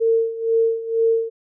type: tone with tremolo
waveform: sine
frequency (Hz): 454.3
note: A#4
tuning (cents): -45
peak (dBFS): -13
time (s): 0-1.3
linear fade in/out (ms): 20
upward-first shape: sine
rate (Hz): 2.1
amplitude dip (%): 80
effects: none